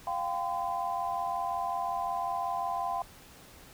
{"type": "chord", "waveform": "sine", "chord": "F suspended second", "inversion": "none", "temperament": "equal with one note detuned", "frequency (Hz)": [698.5, 784, 1022], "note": ["F5", "G5", "C6"], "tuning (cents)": [0, 0, -41], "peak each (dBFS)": -34, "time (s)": [0.07, 3.02], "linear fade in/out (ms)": 2, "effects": ["pink hiss -53 dBFS RMS until 3.73 s"]}